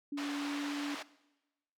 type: tone with pitch glide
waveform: sine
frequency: 286.5 to 288.3 Hz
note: D4 to D4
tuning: -43 to -32 cents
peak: -35 dBFS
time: 0.12-0.95 s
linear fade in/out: 5 ms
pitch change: +11 cents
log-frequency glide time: 0.38-0.64 s
type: band-pass noise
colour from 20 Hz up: pink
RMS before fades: -43 dBFS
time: 0.17-1.03 s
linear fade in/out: 10 ms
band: 780 to 4400 Hz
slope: 12 dB/octave
effects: noise-tail reverb RT60 1.0 s tail -19 dB re dry